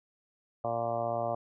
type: harmonic tone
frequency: 116.54 Hz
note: A#2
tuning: in tune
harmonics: 1 / 2 / 3 / 4 / 5 / 6 / 7 / 8 / 9 / 10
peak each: -41 / -44 / -44 / -43 / -33 / -33 / -42 / -45 / -43 / -45 dBFS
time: 0.64-1.35 s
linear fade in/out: 5 ms
effects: none